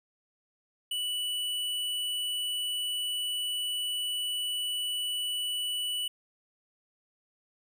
triangle tone with hard clipping, 2960 Hz, F#7, in tune, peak -31 dBFS, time 0.91-6.08 s, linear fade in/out 5 ms, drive 15 dB, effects none

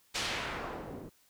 white noise with low-pass filter sweep, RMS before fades -38 dBFS, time 0.14-1.1 s, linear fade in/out 20 ms, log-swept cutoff 5600 to 290 Hz, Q 0.93, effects white hiss -67 dBFS RMS until 1.29 s

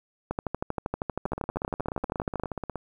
two click trains, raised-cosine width 1 ms, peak -18 / -14 dBFS, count 26 / 28, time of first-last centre 1.26-2.757 / 0.31-2.436 s, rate 16.7 / 12.7 Hz, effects 9-bit

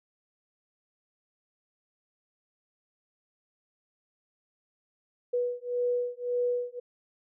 sine beating tone pair, 488.1 / 489.9 Hz, B4 / B4, -20 / -14 cents, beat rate 1.8 Hz, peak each -30 dBFS, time 5.33-6.8 s, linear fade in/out 10 ms, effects none

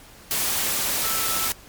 sine tone in noise, 1318.5 Hz, E6, in tune, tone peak -31 dBFS, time 1.04-1.48 s, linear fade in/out 0 ms, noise white, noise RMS -24 dBFS, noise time 0.31-1.52 s, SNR -10 dB, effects pink hiss -47 dBFS RMS until 1.68 s + MP3 96 kbps

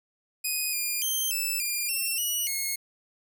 5% pulse tone with pitch steps, 2494 / 2415 / 3143 / 2636 / 2404 / 2703 / 2924 / 2166 Hz, D#7 / D7 / G7 / E7 / D7 / E7 / F#7 / C#7, +3 / +48 / +4 / -1 / +40 / +43 / -21 / -41 cents, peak -18 dBFS, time 0.44-2.76 s, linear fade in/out 10 ms, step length 290 ms, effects none

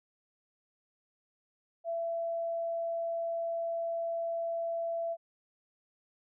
sine tone, 670 Hz, E5, 28 cents sharp, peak -31 dBFS, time 1.84-5.17 s, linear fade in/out 50 ms, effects none

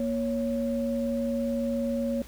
sine tone pair together, 236 / 554.4 Hz, A#3 / C#5, +22 / 0 cents, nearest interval octave + minor third, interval 1478 cents, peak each -27 / -30 dBFS, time 0-2.22 s, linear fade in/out 2 ms, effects added 60 Hz sine -45 dBFS peak until 2.27 s + pink hiss -50 dBFS RMS until 2.27 s

